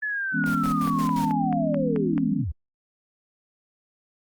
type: linear sweep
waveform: sine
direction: down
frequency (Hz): 1730 to 61.4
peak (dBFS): -25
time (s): 0.02-2.52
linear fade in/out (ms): 10
type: chord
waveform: sine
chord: C# minor seventh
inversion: first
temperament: equal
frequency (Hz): 164.81 / 207.7 / 246.9 / 277.2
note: E3 / G#3 / B3 / C#4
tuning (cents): 0 / 0 / 0 / 0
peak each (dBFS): -28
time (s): 0.32-2.45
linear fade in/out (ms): 50
type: click train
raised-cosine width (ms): 0.5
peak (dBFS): -20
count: 9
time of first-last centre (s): 0.44-2.179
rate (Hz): 4.6
type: noise with tremolo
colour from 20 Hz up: pink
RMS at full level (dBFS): -37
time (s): 0.46-1.32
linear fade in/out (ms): 0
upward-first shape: square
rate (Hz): 5.7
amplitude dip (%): 75
effects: Opus 48 kbps